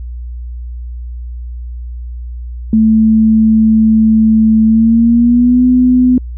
sine tone with pitch glide, 220 to 251.3 Hz, A3 to B3, 0 to +30 cents, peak -5 dBFS, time 2.73-6.18 s, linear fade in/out 2 ms, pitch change +230 cents, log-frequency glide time 4.65-5.65 s, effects added 60 Hz sine -21 dBFS peak until 6.37 s

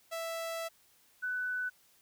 sawtooth / sine tone pair in turn, 660 / 1495.4 Hz, E5 / F#6, +2 / +18 cents, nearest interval octave + major second, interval 1416 cents, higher second, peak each -32 / -32 dBFS, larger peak neither, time 0.11-0.69 / 1.22-1.7 s, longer first, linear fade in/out 20 ms, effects white hiss -66 dBFS RMS until 2.01 s

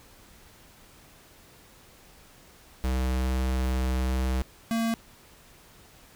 square tone pair in turn, 64.2 / 227.8 Hz, C2 / A#3, -32 / -40 cents, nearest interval octave + minor seventh, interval 2192 cents, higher second, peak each -25 dBFS, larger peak neither, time 2.84-4.42 / 4.71-4.94 s, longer first, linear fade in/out 0 ms, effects pink hiss -54 dBFS RMS until 6.15 s

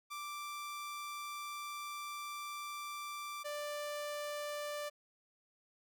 sawtooth tone pair in turn, 1174.7 / 589.4 Hz, D6 / D5, 0 / +6 cents, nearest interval octave, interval 1194 cents, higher first, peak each -38 / -35 dBFS, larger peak second, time 0.1-3.44 / 3.44-4.9 s, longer first, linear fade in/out 20 ms, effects none

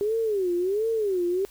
sine tone with vibrato, 398.1 Hz, G4, 27 cents sharp, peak -22 dBFS, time 0.01-1.45 s, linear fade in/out 0 ms, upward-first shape sine, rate 1.4 Hz, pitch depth 230 cents each way, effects added 50 Hz sine -57 dBFS peak until 1.5 s + white hiss -53 dBFS RMS until 1.5 s

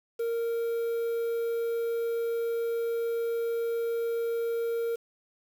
triangle tone with quantisation, 463.5 Hz, A#4, 10 cents flat, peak -25 dBFS, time 0.19-4.96 s, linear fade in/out 10 ms, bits 8, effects none

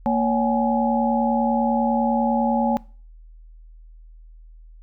sine tone cluster, 231.9 / 561 / 771 / 841 Hz, A#3 / C#5 / G5 / G#5, -9 / +21 / -29 / +22 cents, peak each -20 / -25 / -27 / -23 dBFS, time 0.06-2.77 s, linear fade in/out 0 ms, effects noise-tail reverb RT60 0.4 s tail -22 dB re dry + added 40 Hz sine -42 dBFS peak until 4.82 s

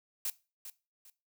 blue noise with echo, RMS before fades -34 dBFS, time 0.25-0.3 s, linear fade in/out 2 ms, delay 400 ms, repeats 2, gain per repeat -11 dB, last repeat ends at 1.1 s, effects noise-tail reverb RT60 0.3 s tail -19 dB re dry

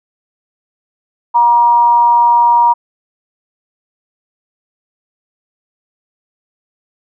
sine tone with amplitude modulation, 950 Hz, A#5, 33 cents sharp, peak -4 dBFS, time 1.34-2.74 s, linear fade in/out 20 ms, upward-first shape sine, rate 231 Hz, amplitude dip 40%, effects none

